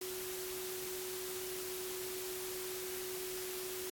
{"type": "tone in noise", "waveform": "sine", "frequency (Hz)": 370, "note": "F#4", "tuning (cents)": 0, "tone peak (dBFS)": -42, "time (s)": [0.01, 3.9], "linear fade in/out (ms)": 5, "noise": "white", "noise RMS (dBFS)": -44, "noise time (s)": [0.01, 3.9], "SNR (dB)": -1, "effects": ["AAC 64 kbps"]}